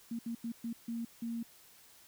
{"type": "tone bursts at uneven times", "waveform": "sine", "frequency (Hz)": 231.7, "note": "A#3", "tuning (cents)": -10, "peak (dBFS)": -35, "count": 6, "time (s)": [[0.11, 0.19], [0.26, 0.35], [0.44, 0.52], [0.64, 0.73], [0.88, 1.05], [1.22, 1.43]], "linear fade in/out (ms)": 5, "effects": ["white hiss -60 dBFS RMS until 2.07 s"]}